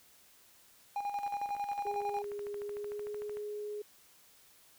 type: tone with tremolo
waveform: triangle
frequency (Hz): 813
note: G#5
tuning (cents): -37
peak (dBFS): -30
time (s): 0.96-2.22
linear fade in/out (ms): 2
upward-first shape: square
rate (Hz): 11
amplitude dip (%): 55
type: click train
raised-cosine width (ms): 0.5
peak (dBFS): -35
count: 30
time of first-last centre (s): 1.19-3.37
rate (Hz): 13.3
type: tone with pitch glide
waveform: sine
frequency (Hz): 410 to 417.9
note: G#4 to G#4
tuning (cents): -22 to +11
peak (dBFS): -37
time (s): 1.85-3.82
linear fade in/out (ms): 5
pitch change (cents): +33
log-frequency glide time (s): 2.59-3.16
effects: white hiss -62 dBFS RMS until 4.78 s